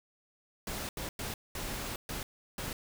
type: noise bursts at uneven times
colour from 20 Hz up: pink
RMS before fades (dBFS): -38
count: 6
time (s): 0.67-0.89 / 0.97-1.09 / 1.19-1.34 / 1.55-1.96 / 2.09-2.23 / 2.58-2.73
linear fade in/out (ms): 2
effects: none